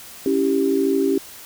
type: chord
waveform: sine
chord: C# diminished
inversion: none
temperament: equal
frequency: 277.2 / 329.6 / 392 Hz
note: C#4 / E4 / G4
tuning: 0 / 0 / 0 cents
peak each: -20 / -24 / -19 dBFS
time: 0.26-1.18 s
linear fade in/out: 2 ms
effects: white hiss -40 dBFS RMS until 1.45 s